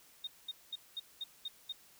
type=tone bursts; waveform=sine; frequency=3697 Hz; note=A#7; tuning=15 cents flat; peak=-37 dBFS; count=7; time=0.24-1.724 s; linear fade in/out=5 ms; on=32 ms; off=210 ms; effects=white hiss -62 dBFS RMS until 1.99 s